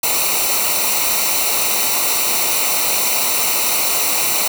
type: noise with comb filter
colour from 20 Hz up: white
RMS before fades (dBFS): -17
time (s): 0.03-4.48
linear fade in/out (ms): 5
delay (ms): 0.6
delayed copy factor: -0.75
effects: none